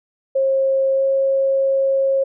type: tone with pitch glide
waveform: sine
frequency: 537 to 541 Hz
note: C5 to C#5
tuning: +45 to -42 cents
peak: -14 dBFS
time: 0.35-2.24 s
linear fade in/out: 10 ms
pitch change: +13 cents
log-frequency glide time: 0.94-1.04 s
effects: none